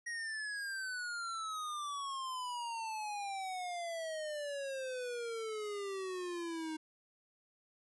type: exponential sweep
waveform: square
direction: down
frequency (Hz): 1895 to 310.9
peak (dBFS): -39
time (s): 0.06-6.77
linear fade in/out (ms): 10
effects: resampled to 24000 Hz